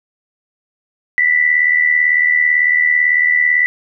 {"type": "tone with amplitude modulation", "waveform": "sine", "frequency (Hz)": 1975.5, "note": "B6", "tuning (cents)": 0, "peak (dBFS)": -7, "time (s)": [1.18, 3.66], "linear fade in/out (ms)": 0, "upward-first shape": "sine", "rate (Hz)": 78, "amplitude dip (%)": 65, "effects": []}